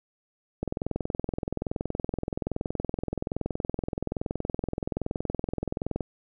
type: click train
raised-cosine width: 2 ms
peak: -15 dBFS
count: 115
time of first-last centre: 0.63-6.007 s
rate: 21.2 Hz
effects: none